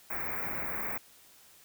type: band-stop noise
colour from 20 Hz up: white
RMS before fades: -35 dBFS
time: 0.1-0.98 s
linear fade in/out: 5 ms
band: 2400 to 16000 Hz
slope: 96 dB/octave
effects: white hiss -58 dBFS RMS until 1.64 s

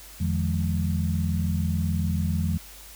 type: tone cluster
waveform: sine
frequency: 85.6 / 152.5 / 172.5 / 210.9 Hz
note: F2 / D#3 / F3 / G#3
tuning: -34 / -34 / -21 / +27 cents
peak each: -25 / -31 / -28 / -31 dBFS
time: 0.2-2.58 s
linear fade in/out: 10 ms
effects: added 50 Hz sine -48 dBFS peak until 2.95 s + white hiss -46 dBFS RMS until 2.95 s

